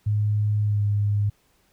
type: tone with pitch glide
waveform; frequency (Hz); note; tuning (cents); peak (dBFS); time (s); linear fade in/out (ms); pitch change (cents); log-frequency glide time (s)
sine; 105 to 102.9; G#2 to G#2; +19 to -16; -19; 0.06-1.3; 10; -35; 0.62-0.82
effects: pink hiss -64 dBFS RMS until 1.72 s